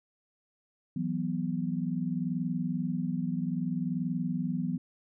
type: chord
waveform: sine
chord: E suspended second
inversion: none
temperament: just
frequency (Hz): 164.81 / 185.42 / 247.2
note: E3 / F#3 / B3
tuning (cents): 0 / +4 / +2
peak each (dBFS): -33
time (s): 0.96-4.78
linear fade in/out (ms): 5
effects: none